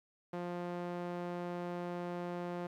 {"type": "tone with band-pass filter", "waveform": "sawtooth", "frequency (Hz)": 175.6, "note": "F3", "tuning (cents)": 10, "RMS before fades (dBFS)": -40, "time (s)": [0.33, 2.67], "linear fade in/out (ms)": 5, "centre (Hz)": 560, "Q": 0.71, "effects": ["12-bit"]}